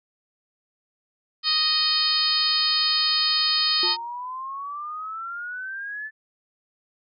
harmonic tone, 622.3 Hz, D#5, in tune, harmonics 2 / 3 / 4 / 5 / 6 / 7 / 8, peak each -31 / -34 / -34 / -29 / -29 / -22 / -25 dBFS, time 1.43-3.97 s, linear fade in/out 50 ms
sine exponential sweep, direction up, 879 to 1758 Hz, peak -30 dBFS, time 3.82-6.11 s, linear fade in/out 50 ms
sine tone with exponential decay, 354.5 Hz, F4, 26 cents sharp, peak -27 dBFS, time 3.83-4.08 s, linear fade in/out 2 ms, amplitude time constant 54 ms
effects none

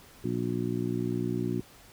harmonic tone, 59.8 Hz, A#1, 45 cents sharp, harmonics 2 / 3 / 4 / 5 / 6, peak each -34 / -34 / -34 / -34 / -34 dBFS, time 0.24-1.61 s, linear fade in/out 5 ms, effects pink hiss -54 dBFS RMS until 1.92 s

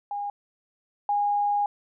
sine tone pair in turn, 815 / 819.7 Hz, G#5 / G#5, -33 / -23 cents, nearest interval unison, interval 10 cents, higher second, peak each -28 / -21 dBFS, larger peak second, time 0.11-0.3 / 1.09-1.66 s, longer second, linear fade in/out 2 ms, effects none

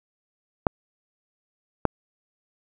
clicks, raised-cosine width 1 ms, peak -4 dBFS, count 2, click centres 0.668 / 1.853 s, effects none

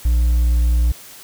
triangle tone with hard clipping, 59 Hz, A#1, 22 cents sharp, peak -13 dBFS, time 0.05-0.92 s, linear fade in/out 5 ms, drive 5 dB, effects white hiss -40 dBFS RMS until 1.23 s

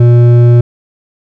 triangle tone with hard clipping, 120 Hz, B2, 49 cents flat, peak -4 dBFS, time 0-0.61 s, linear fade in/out 5 ms, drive 12 dB, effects none

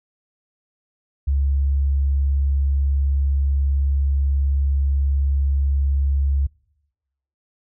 sine tone, 69.3 Hz, C#2, in tune, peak -16 dBFS, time 1.27-6.47 s, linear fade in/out 10 ms, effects noise-tail reverb RT60 1.0 s tail -26 dB re dry

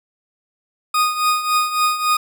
40% pulse tone with tremolo, 1238 Hz, D#6, 9 cents flat, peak -12 dBFS, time 0.94-2.17 s, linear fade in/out 5 ms, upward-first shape triangle, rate 3.6 Hz, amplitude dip 75%, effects none

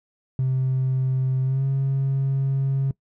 triangle tone with pitch glide, 130.81 to 135.81 Hz, C3 to C#3, 0 to -35 cents, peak -16 dBFS, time 0.39-2.91 s, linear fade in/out 2 ms, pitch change +65 cents, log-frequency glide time 1.43-1.64 s, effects noise-tail reverb RT60 0.1 s tail -24 dB re dry + tanh soft clip ceiling -16 dBFS

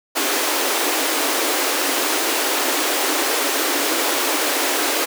pink high-pass noise, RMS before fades -20 dBFS, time 0.15-5.06 s, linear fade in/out 20 ms, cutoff 270 Hz, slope 96 dB/octave, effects none

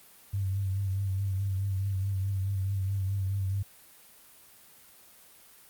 sine tone with vibrato, 97 Hz, G2, 18 cents flat, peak -27 dBFS, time 0.33-3.63 s, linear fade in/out 10 ms, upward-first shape sine, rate 4.7 Hz, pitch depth 43 cents each way, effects white hiss -55 dBFS RMS until 5.69 s + Opus 32 kbps

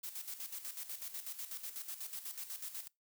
blue noise with tremolo, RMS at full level -43 dBFS, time 0.03-2.88 s, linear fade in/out 10 ms, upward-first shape square, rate 8.1 Hz, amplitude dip 65%, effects noise-tail reverb RT60 0.2 s tail -23 dB re dry

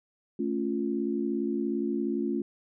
sine chord, A augmented, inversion none, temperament equal, 220 / 277.2 / 349.2 Hz, A3 / C#4 / E#4, 0 / 0 / 0 cents, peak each -31 dBFS, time 0.39-2.42 s, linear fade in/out 5 ms, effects none

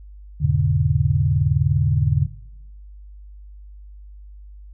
sine chord, E dominant seventh, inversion none, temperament equal with one note detuned, 82.41 / 103.83 / 123.47 / 143.23 Hz, E2 / G#2 / B2 / D3, 0 / 0 / 0 / -43 cents, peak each -22 / -23 / -23 / -18 dBFS, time 0.4-2.27 s, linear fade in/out 20 ms, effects noise-tail reverb RT60 1.0 s tail -21 dB re dry + added 50 Hz sine -38 dBFS peak until 4.73 s

